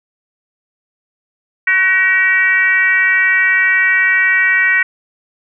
sine tone with frequency modulation, 1900 Hz, A#6, 33 cents sharp, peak -9 dBFS, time 1.67-4.83 s, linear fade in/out 5 ms, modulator 398 Hz, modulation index 0.95, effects none

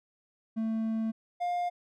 triangle tone pair in turn, 222.6 / 706.7 Hz, A3 / F5, +20 / +20 cents, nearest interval octave + minor sixth, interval 2000 cents, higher second, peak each -26 dBFS, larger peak neither, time 0.56-1.12 / 1.4-1.7 s, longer first, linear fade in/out 20 ms, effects none

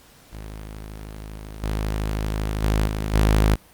sawtooth tone with level steps, 52.7 Hz, G#1, 26 cents sharp, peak -30 / -19 / -14 / -19 / -11 dBFS, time 0.32-3.56 s, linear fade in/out 20 ms, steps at 1.62 / 2.62 / 2.86 / 3.13 s, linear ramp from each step 20 ms, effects pink hiss -51 dBFS RMS until 3.73 s + Opus 48 kbps

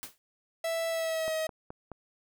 white noise with exponential decay, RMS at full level -37 dBFS, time 0.03-0.18 s, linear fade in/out 0 ms, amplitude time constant 32 ms
45% pulse tone with pitch glide, 659.3 to 634.6 Hz, E5 to D#5, 0 to +34 cents, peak -29 dBFS, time 0.64-1.47 s, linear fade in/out 5 ms, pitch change -66 cents, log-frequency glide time 0.89-1.34 s
click train, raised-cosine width 1 ms, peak -27 dBFS, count 4, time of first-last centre 1.28-1.917 s, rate 4.71 Hz
effects none

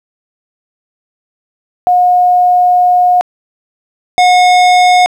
sine / square tone pair in turn, 720 / 724.6 Hz, F#5 / F#5, -47 / -36 cents, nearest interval unison, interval 11 cents, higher second, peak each -5 dBFS, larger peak neither, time 1.87-3.21 / 4.18-5.06 s, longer first, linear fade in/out 0 ms, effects low-pass 6000 Hz 12 dB/octave + 7-bit

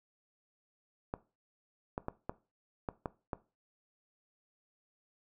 clicks, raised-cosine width 1 ms, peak -21 dBFS, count 7, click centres 1.139 / 1.979 / 2.084 / 2.295 / 2.888 / 3.058 / 3.332 s, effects noise-tail reverb RT60 0.3 s tail -18 dB re dry

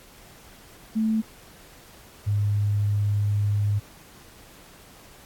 sine tone pair in turn, 220 / 102.9 Hz, A3 / G#2, 0 / -16 cents, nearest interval octave + minor second, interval 1316 cents, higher first, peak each -20 dBFS, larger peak neither, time 0.95-1.22 / 2.26-3.8 s, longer second, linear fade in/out 20 ms, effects pink hiss -50 dBFS RMS until 5.25 s + AAC 64 kbps

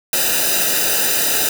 white noise with comb filter, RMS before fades -17 dBFS, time 0.13-1.49 s, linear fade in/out 2 ms, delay 0.91 ms, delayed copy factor -0.85, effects none

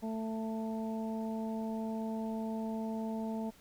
harmonic tone, 221.8 Hz, A3, 14 cents sharp, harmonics 1 / 2 / 3 / 4, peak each -35 / -44 / -44 / -46 dBFS, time 0.02-3.51 s, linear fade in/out 20 ms, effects pink hiss -61 dBFS RMS until 3.6 s

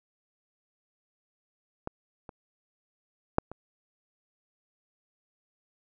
clicks, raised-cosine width 1 ms, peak -19 / -28 / -7 / -26 dBFS, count 4, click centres 1.874 / 2.292 / 3.384 / 3.516 s, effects none

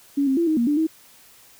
sine tone with pitch steps, 281.3 / 267 / 338.3 / 313.8 / 235.7 / 293.6 / 319.1 Hz, C#4 / C4 / E4 / D#4 / A#3 / D4 / D#4, +26 / +35 / +45 / +15 / +19 / 0 / +44 cents, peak -17 dBFS, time 0.17-0.87 s, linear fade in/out 10 ms, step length 100 ms, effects white hiss -51 dBFS RMS until 1.59 s

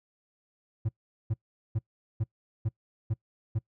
triangle tone bursts, 110 Hz, A2, in tune, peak -23 dBFS, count 7, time 0.85-3.59 s, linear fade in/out 10 ms, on 40 ms, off 410 ms, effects noise-tail reverb RT60 0.1 s tail -23 dB re dry

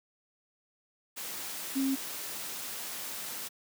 sine tone in noise, 269.1 Hz, C4, 49 cents sharp, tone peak -26 dBFS, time 1.75-1.96 s, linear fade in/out 20 ms, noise white, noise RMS -39 dBFS, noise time 1.16-3.49 s, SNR +10 dB, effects high-pass 150 Hz 12 dB/octave

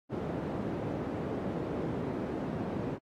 white band-pass noise, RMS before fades -35 dBFS, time 0.09-2.99 s, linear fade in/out 50 ms, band 110 to 380 Hz, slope 12 dB/octave, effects AAC 48 kbps

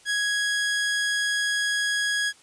sawtooth tone, 1661.2 Hz, G#6, in tune, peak -19 dBFS, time 0.05-2.33 s, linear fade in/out 50 ms, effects white hiss -54 dBFS RMS until 2.42 s + resampled to 22050 Hz

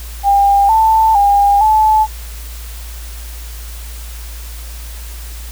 sine tone with pitch steps, 800 / 885 / 807 / 866 Hz, G5 / A5 / G#5 / A5, +35 / +10 / -50 / -28 cents, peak -7 dBFS, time 0.23-2.07 s, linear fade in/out 50 ms, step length 460 ms, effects added 57 Hz sine -26 dBFS peak until 5.51 s + white hiss -35 dBFS RMS until 5.51 s

